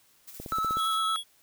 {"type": "noise with tremolo", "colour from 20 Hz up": "blue", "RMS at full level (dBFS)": -44, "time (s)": [0.27, 0.99], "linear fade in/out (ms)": 10, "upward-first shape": "square", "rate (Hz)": 14, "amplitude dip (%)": 45}
{"type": "click train", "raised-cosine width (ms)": 2, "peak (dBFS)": -25, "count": 7, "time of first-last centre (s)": [0.4, 0.77], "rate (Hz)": 16.2}
{"type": "tone with vibrato", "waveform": "triangle", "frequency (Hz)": 1306, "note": "E6", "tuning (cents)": -17, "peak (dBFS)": -24, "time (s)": [0.52, 1.16], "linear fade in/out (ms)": 0, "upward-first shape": "square", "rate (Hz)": 8.9, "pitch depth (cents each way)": 13}
{"type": "tone", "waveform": "square", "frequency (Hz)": 3341, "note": "G#7", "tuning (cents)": 10, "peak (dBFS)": -32, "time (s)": [0.76, 1.24], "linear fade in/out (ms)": 50}
{"effects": ["white hiss -63 dBFS RMS until 1.42 s"]}